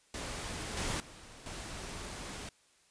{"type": "noise with level steps", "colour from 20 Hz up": "pink", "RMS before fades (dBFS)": [-40, -35, -52, -43], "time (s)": [0.14, 2.49], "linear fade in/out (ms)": 2, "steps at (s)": [0.77, 1, 1.46], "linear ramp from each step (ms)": 2, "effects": ["white hiss -67 dBFS RMS until 2.9 s", "resampled to 22050 Hz"]}